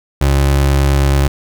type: tone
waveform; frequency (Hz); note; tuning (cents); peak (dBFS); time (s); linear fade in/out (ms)
30% pulse; 69.3; C#2; 0; -7; 0.21-1.28; 5
effects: none